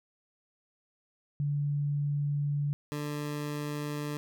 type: tone pair in turn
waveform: sine / 20% pulse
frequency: 144.6 / 147.64 Hz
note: D3 / D3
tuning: -27 / +9 cents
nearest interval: unison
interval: 36 cents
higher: second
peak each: -27 / -28 dBFS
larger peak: first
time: 1.4-2.73 / 2.92-4.17 s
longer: first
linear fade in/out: 0 ms
effects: none